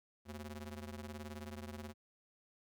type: ring-modulated tone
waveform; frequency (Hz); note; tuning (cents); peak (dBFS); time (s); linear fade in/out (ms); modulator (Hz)
sawtooth; 151.5; D#3; -46; -38; 0.25-1.94; 50; 66.4
effects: none